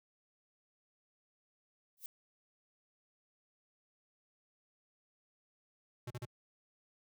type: noise with exponential growth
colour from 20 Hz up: violet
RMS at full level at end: -40 dBFS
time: 1.97-2.06 s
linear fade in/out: 1 ms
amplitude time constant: 19 ms
type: tone bursts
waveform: square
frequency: 121.7 Hz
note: B2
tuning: 25 cents flat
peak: -40 dBFS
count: 3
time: 6.07-6.252 s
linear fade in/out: 5 ms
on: 34 ms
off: 40 ms
effects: high-pass 80 Hz 12 dB/octave